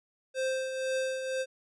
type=tone with tremolo; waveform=square; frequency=523.3 Hz; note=C5; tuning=in tune; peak=-28 dBFS; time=0.34-1.46 s; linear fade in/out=50 ms; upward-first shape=triangle; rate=2 Hz; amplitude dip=55%; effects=resampled to 22050 Hz